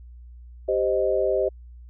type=chord; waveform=sine; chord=C minor; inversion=second; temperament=equal; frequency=392 / 523.3 / 622.3 Hz; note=G4 / C5 / Eb5; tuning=0 / 0 / 0 cents; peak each=-24 dBFS; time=0.68-1.49 s; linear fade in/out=10 ms; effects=added 60 Hz sine -41 dBFS peak until 1.89 s